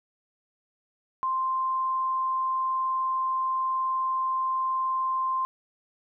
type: tone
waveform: sine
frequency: 1046.5 Hz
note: C6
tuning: in tune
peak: -24 dBFS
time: 1.23-5.45 s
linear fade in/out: 0 ms
effects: none